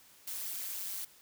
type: noise with amplitude modulation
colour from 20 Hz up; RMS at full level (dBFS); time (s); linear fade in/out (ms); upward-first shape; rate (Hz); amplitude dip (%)
blue; -36; 0.27-1.05; 5; sine; 193; 75
effects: white hiss -60 dBFS RMS until 1.21 s